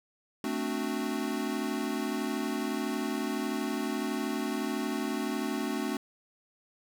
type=chord; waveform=square; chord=D dominant seventh; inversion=second; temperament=equal; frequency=220 / 261.6 / 293.7 / 370 Hz; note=A3 / C4 / D4 / F#4; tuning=0 / 0 / 0 / 0 cents; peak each=-36 / -36 / -36 / -38 dBFS; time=0.44-5.97 s; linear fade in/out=2 ms; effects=none